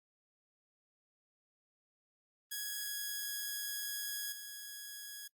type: tone with level steps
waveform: 5% pulse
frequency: 1665 Hz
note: G#6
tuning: 4 cents sharp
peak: -27 / -34 dBFS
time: 2.51-5.28 s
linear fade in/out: 10 ms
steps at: 4.32 s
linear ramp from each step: 5 ms
effects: noise-tail reverb RT60 0.1 s tail -25 dB re dry + Opus 24 kbps